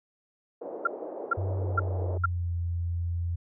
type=band-pass noise; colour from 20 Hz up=pink; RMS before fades=-38 dBFS; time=0.61-2.18 s; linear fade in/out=10 ms; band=380 to 640 Hz; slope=24 dB/octave
type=tone bursts; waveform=sine; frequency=1376 Hz; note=F6; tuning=26 cents flat; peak=-20 dBFS; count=4; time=0.85-2.258 s; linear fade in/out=5 ms; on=22 ms; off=440 ms
type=tone with pitch glide; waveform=sine; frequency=95.2 to 85.8 Hz; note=F#2 to F2; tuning=+50 to -30 cents; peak=-27 dBFS; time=1.37-3.36 s; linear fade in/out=10 ms; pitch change=-180 cents; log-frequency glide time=1.56-2.54 s
effects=none